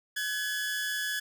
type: tone pair together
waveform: sawtooth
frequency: 1519 / 1693.2 Hz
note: F#6 / G#6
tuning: +45 / +33 cents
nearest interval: major second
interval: 188 cents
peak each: -35 / -27 dBFS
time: 0.16-1.2 s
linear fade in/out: 10 ms
effects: none

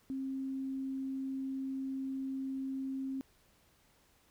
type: tone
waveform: sine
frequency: 267.1 Hz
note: C4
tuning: 36 cents sharp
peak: -35 dBFS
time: 0.1-3.21 s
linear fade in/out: 0 ms
effects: pink hiss -68 dBFS RMS until 4.3 s

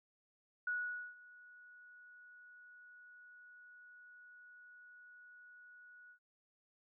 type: tone with ADSR envelope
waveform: sine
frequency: 1464 Hz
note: F#6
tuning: 19 cents flat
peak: -34 dBFS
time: 0.67-6.19 s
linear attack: 4 ms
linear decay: 470 ms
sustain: -22 dB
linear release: 83 ms
effects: none

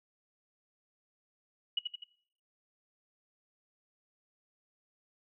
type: tone with echo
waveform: sine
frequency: 2917 Hz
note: F#7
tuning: 25 cents flat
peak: -27 dBFS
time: 1.77-1.79 s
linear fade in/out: 5 ms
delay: 83 ms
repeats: 3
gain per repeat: -5 dB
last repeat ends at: 2.039 s
effects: noise-tail reverb RT60 0.6 s tail -19 dB re dry

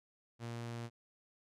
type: tone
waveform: sawtooth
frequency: 117.5 Hz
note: A#2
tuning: 14 cents sharp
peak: -37 dBFS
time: 0.39-0.9 s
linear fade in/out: 50 ms
effects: low-pass 9000 Hz 12 dB/octave

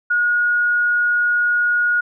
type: tone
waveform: sine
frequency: 1444 Hz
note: F#6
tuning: 43 cents flat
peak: -14 dBFS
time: 0.1-2.01 s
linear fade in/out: 10 ms
effects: none

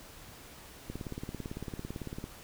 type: click train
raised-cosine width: 3 ms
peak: -25 dBFS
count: 25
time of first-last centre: 0.9-2.241 s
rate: 17.9 Hz
effects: pink hiss -51 dBFS RMS until 2.43 s

